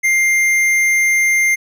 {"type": "tone with tanh clipping", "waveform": "sine", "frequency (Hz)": 2100, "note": "C7", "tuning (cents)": 6, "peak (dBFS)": -13, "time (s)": [0.03, 1.56], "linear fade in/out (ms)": 20, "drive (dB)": 13, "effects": []}